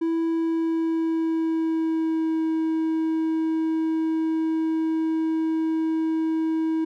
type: tone with pitch glide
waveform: triangle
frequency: 329.1 to 320.7 Hz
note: E4 to E4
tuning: -3 to -48 cents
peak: -19 dBFS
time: 0.01-6.85 s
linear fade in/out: 10 ms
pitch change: -45 cents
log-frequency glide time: 0.24-2.43 s
effects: none